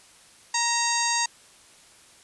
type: harmonic tone with a mistuned harmonic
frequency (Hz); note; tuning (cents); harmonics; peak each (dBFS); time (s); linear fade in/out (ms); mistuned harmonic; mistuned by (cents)
938; A#5; +11; 1 / 2 / 3 / 4 / 5 / 6 / 7 / 8 / 9; -27 / -30 / -35 / -34 / -30 / -38 / -27 / -35 / -37; 0.54-1.26; 5; 3; -58
effects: white hiss -53 dBFS RMS until 2.23 s + resampled to 24000 Hz